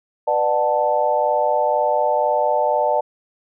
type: chord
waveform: sine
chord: B minor seventh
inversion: none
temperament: equal with one note detuned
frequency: 493.9 / 595.9 / 740 / 880 Hz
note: B4 / D5 / F#5 / A5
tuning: 0 / +25 / 0 / 0 cents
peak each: -24 / -19 / -23 / -20 dBFS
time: 0.27-3.01 s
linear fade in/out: 10 ms
effects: none